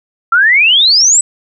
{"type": "exponential sweep", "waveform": "sine", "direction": "up", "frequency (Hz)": [1325, 8100], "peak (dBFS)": -5, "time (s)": [0.32, 1.21], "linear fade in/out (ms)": 5, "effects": []}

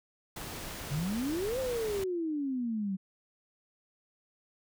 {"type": "noise", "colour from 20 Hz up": "pink", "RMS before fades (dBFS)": -41, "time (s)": [0.36, 2.04], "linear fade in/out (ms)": 5}
{"type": "exponential two-way sweep", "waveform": "sine", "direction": "up then down", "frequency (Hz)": [133.9, 534, 186.4], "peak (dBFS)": -30, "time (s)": [0.9, 2.97], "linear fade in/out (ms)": 20, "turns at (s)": 1.59}
{"effects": []}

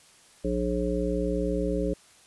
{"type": "harmonic tone", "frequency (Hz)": 60, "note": "B1", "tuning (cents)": -49, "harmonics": [1, 3, 5, 7, 9], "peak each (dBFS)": [-31, -31, -31, -31, -31], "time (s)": [0.44, 1.94], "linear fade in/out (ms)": 10, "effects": ["white hiss -56 dBFS RMS until 2.26 s", "resampled to 24000 Hz"]}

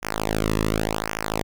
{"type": "tone with flanger", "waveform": "sawtooth", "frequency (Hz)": 53.5, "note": "A1", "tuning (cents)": -48, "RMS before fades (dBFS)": -25, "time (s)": [0.02, 1.43], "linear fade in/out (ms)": 20, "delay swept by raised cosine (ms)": [0.24, 1.34], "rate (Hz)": 0.89, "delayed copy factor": -1, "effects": []}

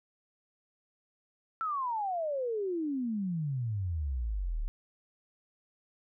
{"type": "exponential sweep", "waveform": "sine", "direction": "down", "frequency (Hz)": [1350, 34.3], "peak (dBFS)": -30, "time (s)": [1.61, 4.68], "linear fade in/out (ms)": 0, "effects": []}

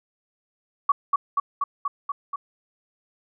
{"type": "tone with echo", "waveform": "sine", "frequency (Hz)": 1130, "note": "C#6", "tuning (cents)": 33, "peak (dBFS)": -14, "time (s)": [0.89, 0.92], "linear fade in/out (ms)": 5, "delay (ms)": 240, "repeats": 6, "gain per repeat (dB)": -2, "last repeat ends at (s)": 2.36, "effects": []}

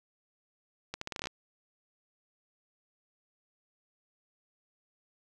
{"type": "accelerating click train", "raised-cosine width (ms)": 0.2, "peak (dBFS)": -19, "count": 10, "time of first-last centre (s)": [0.94, 1.271], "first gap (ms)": 74, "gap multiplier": 0.81, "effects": []}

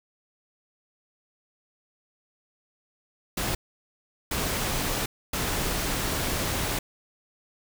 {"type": "noise bursts at uneven times", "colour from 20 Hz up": "pink", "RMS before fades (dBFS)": -28, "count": 3, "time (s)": [[3.37, 3.55], [4.31, 5.06], [5.33, 6.79]], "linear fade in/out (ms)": 5, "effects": []}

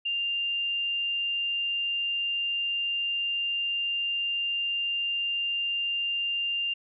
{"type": "tone", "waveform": "sine", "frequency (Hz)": 2794, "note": "F7", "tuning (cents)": 0, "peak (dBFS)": -26, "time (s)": [0.05, 6.74], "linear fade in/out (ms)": 10, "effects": []}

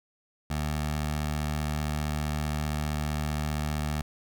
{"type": "tone with notch filter", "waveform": "15% pulse", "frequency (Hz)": 75.3, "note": "D2", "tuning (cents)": 44, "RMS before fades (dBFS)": -30, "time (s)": [0.5, 4.02], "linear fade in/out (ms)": 5, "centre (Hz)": 330, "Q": 1.5, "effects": []}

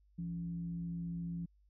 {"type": "tone with frequency modulation", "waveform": "sine", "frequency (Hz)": 170.6, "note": "F3", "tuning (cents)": -40, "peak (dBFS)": -37, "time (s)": [0.18, 1.46], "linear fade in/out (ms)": 10, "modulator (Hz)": 109, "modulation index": 0.34, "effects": ["added 50 Hz sine -65 dBFS peak until 1.69 s"]}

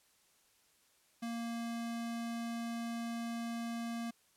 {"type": "tone", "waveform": "square", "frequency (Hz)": 232.5, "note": "A#3", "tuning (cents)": -4, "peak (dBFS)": -38, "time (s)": [1.22, 4.11], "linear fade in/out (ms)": 10, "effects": ["white hiss -70 dBFS RMS until 4.36 s", "low-pass 12000 Hz 12 dB/octave"]}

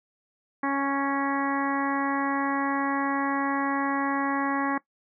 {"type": "harmonic tone", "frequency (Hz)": 277.2, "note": "C#4", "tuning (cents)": 0, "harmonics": [1, 2, 3, 4, 5, 6, 7, 8], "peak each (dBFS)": [-27, -36, -31, -30, -40, -34, -36, -44], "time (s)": [0.63, 4.78], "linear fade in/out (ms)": 5, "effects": ["noise-tail reverb RT60 0.1 s tail -19 dB re dry"]}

